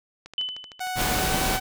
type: click train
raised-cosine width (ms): 0.2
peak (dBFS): -24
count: 9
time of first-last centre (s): 0.26-0.871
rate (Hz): 13.1
type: tone with exponential decay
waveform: sine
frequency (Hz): 3013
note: F#7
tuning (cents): +31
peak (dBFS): -22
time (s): 0.38-0.94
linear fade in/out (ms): 1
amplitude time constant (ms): 120
type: tone with pitch glide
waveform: sawtooth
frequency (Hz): 740 to 757.7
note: F#5 to F#5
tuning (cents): 0 to +41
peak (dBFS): -24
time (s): 0.8-1.6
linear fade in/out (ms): 10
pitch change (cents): +41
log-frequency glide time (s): 1.14-1.36
type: noise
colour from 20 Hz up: pink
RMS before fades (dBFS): -25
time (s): 0.95-1.6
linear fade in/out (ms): 50
effects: none